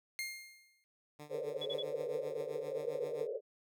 sawtooth tone with exponential decay, 2122 Hz, C7, 24 cents sharp, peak -32 dBFS, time 0.19-0.84 s, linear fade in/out 0 ms, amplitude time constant 140 ms
10% pulse tone with tremolo, 148.9 Hz, D3, 24 cents sharp, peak -38 dBFS, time 1.19-3.27 s, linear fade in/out 5 ms, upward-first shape triangle, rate 7.6 Hz, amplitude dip 85%
white band-pass noise, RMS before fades -39 dBFS, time 1.29-3.41 s, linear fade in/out 50 ms, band 420 to 560 Hz, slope 96 dB/octave
sine tone bursts, 3402 Hz, G#7, 41 cents sharp, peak -38 dBFS, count 3, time 1.61-1.829 s, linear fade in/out 10 ms, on 49 ms, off 36 ms
effects none

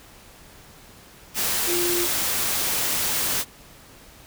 sine tone in noise, 349.2 Hz, F4, in tune, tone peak -24 dBFS, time 1.66-2.08 s, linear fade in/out 50 ms, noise white, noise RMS -24 dBFS, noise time 1.34-3.45 s, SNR -3 dB, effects pink hiss -48 dBFS RMS until 4.26 s

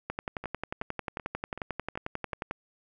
two click trains, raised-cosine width 0.5 ms, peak -17 / -24 dBFS, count 28 / 6, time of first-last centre 0.1-2.511 / 0.44-2.334 s, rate 11.2 / 2.64 Hz, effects none

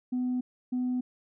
sine tone bursts at uneven times, 250.6 Hz, B3, 25 cents sharp, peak -25 dBFS, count 2, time 0.12-0.41 / 0.72-1.01 s, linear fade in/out 10 ms, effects tanh soft clip ceiling -24 dBFS

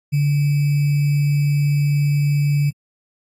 sine tone with sample-and-hold, 144.5 Hz, D3, 28 cents flat, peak -14 dBFS, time 0.12-2.71 s, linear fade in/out 20 ms, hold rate 2450 Hz, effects AAC 48 kbps

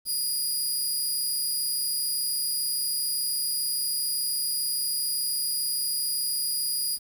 15% pulse tone, 4881 Hz, D#8, 34 cents flat, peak -19 dBFS, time 0.05-6.99 s, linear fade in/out 50 ms, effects 8-bit

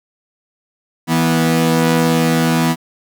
sawtooth tone pair together, 163.2 / 244.5 Hz, E3 / B3, -17 / -17 cents, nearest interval perfect fifth, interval 700 cents, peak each -11 dBFS, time 1.07-2.76 s, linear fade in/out 50 ms, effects 7-bit

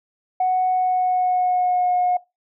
sine tone with pitch glide, 740 to 721.8 Hz, F#5 to F#5, 0 to -43 cents, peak -15 dBFS, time 0.4-2.17 s, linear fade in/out 5 ms, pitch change -43 cents, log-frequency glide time 0.68-1.93 s, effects noise-tail reverb RT60 0.2 s tail -20 dB re dry + tanh soft clip ceiling -12 dBFS

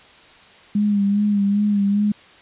sine tone with vibrato, 203.8 Hz, G#3, 32 cents flat, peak -15 dBFS, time 0.75-2.12 s, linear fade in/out 5 ms, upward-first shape sine, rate 2.5 Hz, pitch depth 41 cents each way, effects white hiss -47 dBFS RMS until 2.41 s + resampled to 8000 Hz

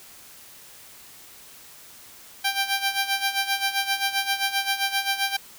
10% pulse tone with tremolo, 787 Hz, G5, 7 cents sharp, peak -12 dBFS, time 2.44-5.37 s, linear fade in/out 10 ms, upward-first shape sine, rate 7.6 Hz, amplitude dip 75%, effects white hiss -47 dBFS RMS until 5.58 s

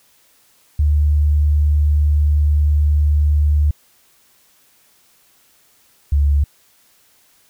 sine tone pair in turn, 74.2 / 71.61 Hz, D2 / D2, +18 / -43 cents, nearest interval minor second, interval 61 cents, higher first, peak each -11 dBFS, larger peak neither, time 0.79-3.71 / 6.12-6.44 s, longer first, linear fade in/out 5 ms, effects white hiss -55 dBFS RMS until 7.49 s

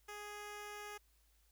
10% pulse tone, 415.3 Hz, G#4, in tune, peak -38 dBFS, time 0.08-0.98 s, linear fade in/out 10 ms, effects added 54 Hz sine -70 dBFS peak until 1.51 s + white hiss -75 dBFS RMS until 1.51 s

